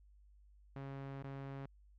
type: tone with dropouts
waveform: sawtooth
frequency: 137 Hz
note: C#3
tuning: 20 cents flat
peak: -40 dBFS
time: 0.76-1.66 s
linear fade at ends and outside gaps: 2 ms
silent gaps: 1.225-1.239 s
effects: added 50 Hz sine -61 dBFS peak until 1.98 s + low-pass 2000 Hz 12 dB/octave

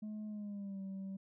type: tone with pitch glide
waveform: sine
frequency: 213 to 193.08 Hz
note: G#3 to G3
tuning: +44 to -26 cents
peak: -38 dBFS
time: 0.02-1.17 s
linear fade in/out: 10 ms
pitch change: -170 cents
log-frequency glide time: 0.27-0.81 s
effects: tanh soft clip ceiling -40 dBFS

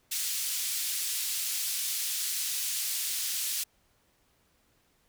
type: band-pass noise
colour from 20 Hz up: white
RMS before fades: -32 dBFS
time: 0.11-3.64 s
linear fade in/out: 10 ms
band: 3000 to 14000 Hz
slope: 12 dB/octave
effects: pink hiss -69 dBFS RMS until 5.08 s

